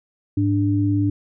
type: tone pair together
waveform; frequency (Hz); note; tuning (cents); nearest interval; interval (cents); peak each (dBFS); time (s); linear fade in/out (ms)
sine; 103.83 / 293.7; G#2 / D4; 0 / 0; octave + tritone; 1800; -19; 0.37-1.1; 5
effects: none